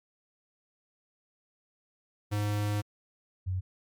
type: tone pair in turn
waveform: square / sine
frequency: 103.83 / 92.6 Hz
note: G#2 / F#2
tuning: 0 / +2 cents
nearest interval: major second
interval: 198 cents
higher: first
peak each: -28 dBFS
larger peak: neither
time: 2.31-2.82 / 3.46-3.61 s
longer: first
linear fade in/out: 20 ms
effects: MP3 96 kbps